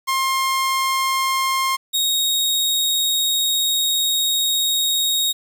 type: tone pair in turn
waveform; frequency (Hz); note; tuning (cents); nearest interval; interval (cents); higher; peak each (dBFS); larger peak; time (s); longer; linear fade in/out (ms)
sawtooth; 1063 / 3757; C6 / A#7; +27 / +13; octave + minor seventh; 2186; second; -14; neither; 0.07-1.77 / 1.93-5.33; second; 20
effects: 8-bit